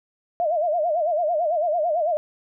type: tone with vibrato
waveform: sine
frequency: 652 Hz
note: E5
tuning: 19 cents flat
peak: -19 dBFS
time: 0.4-2.17 s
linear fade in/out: 0 ms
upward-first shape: sine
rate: 9 Hz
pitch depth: 160 cents each way
effects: none